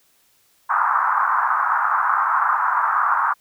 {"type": "band-pass noise", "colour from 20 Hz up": "white", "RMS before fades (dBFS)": -19, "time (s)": [0.69, 3.34], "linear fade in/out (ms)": 20, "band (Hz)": [890, 1400], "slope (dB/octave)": 48, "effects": ["white hiss -60 dBFS RMS until 3.4 s"]}